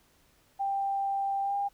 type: tone with pitch glide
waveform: sine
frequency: 789 to 802.8 Hz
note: G5 to G5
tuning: +11 to +41 cents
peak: -27 dBFS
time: 0.59-1.69 s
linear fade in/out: 20 ms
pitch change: +30 cents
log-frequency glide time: 1.42-1.55 s
effects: pink hiss -65 dBFS RMS until 1.73 s